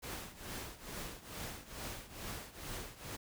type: noise with tremolo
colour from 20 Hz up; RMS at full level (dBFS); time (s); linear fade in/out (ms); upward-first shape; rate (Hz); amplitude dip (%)
pink; -42; 0.02-3.17; 20; triangle; 2.3; 85
effects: none